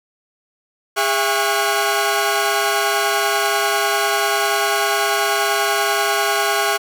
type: tone cluster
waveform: sawtooth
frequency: 408.6 / 671 / 807 / 1105 / 1457 Hz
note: G#4 / E5 / G#5 / C#6 / F#6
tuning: -28 / +31 / -50 / -6 / -27 cents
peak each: -19 dBFS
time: 0.96-6.78 s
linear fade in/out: 20 ms
effects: none